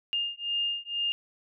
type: beating tone pair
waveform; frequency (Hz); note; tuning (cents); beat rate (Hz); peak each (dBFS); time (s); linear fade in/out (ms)
sine; 2819 / 2821.1; F7 / F7; +16 / +17; 2.1; -31; 0.13-1.12; 0
effects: none